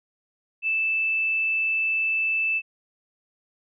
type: tone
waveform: sine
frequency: 2637 Hz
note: E7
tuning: in tune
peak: -21 dBFS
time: 0.62-2.62 s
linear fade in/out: 50 ms
effects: none